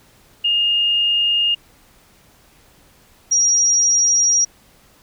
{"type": "tone pair in turn", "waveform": "sine", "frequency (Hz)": [2835, 5696], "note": ["F7", "F8"], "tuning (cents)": [25, 33], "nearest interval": "octave", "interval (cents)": 1208, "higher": "second", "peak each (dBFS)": [-14, -12], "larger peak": "second", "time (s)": [[0.44, 1.55], [3.31, 4.45]], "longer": "second", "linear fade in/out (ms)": 10, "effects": ["pink hiss -52 dBFS RMS until 5.02 s"]}